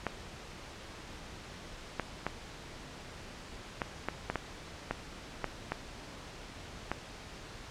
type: clicks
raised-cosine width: 0.5 ms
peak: -16 dBFS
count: 11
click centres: 0.067 / 1.997 / 2.266 / 3.818 / 4.086 / 4.3 / 4.357 / 4.91 / 5.443 / 5.72 / 6.916 s
effects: pink hiss -47 dBFS RMS until 7.7 s + low-pass 6000 Hz 12 dB/octave